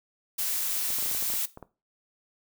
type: noise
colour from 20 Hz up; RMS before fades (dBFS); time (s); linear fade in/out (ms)
blue; -29; 0.38-1.46; 10
type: clicks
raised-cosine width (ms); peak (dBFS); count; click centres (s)
1; -28; 11; 0.904 / 0.986 / 1.027 / 1.061 / 1.114 / 1.148 / 1.226 / 1.301 / 1.338 / 1.574 / 1.627
effects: noise-tail reverb RT60 0.3 s tail -17 dB re dry